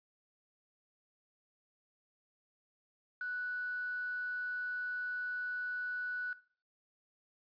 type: tone with quantisation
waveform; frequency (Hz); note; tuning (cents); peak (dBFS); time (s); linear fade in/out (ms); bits
sine; 1480; F#6; 0; -36; 3.21-6.33; 2; 9
effects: noise-tail reverb RT60 0.4 s tail -17 dB re dry + resampled to 11025 Hz